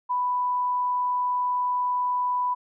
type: tone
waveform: sine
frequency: 991 Hz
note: B5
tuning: 6 cents sharp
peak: -22 dBFS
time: 0.09-2.55 s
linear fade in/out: 20 ms
effects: none